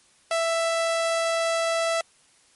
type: tone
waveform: sawtooth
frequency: 662 Hz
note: E5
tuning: 7 cents sharp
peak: -18 dBFS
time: 0.31-2.01 s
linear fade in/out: 2 ms
effects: white hiss -59 dBFS RMS until 2.55 s + MP3 48 kbps